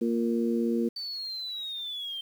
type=harmonic tone; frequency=116.54 Hz; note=A#2; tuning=in tune; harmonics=2 / 3 / 4; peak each=-26 / -30 / -32 dBFS; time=0.01-0.89 s; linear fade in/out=10 ms
type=linear sweep; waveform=sine; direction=down; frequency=4564 to 3136 Hz; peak=-33 dBFS; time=0.96-2.21 s; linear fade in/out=5 ms
effects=9-bit